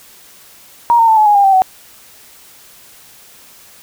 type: tone with pitch steps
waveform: sine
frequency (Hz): 944 / 914 / 884.9 / 856.7 / 829.4 / 803 / 777.5 / 752.7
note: A#5 / A#5 / A5 / A5 / G#5 / G5 / G5 / F#5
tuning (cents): +22 / -34 / +10 / -46 / -3 / +41 / -14 / +29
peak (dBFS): -6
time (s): 0.9-1.62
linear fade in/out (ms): 0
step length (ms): 90
effects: white hiss -42 dBFS RMS until 3.82 s